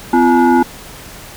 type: tone with frequency modulation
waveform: sine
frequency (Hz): 254.6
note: C4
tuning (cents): -47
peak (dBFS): -7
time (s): 0.13-0.63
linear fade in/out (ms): 5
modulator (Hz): 597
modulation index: 1.3
effects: pink hiss -34 dBFS RMS until 1.36 s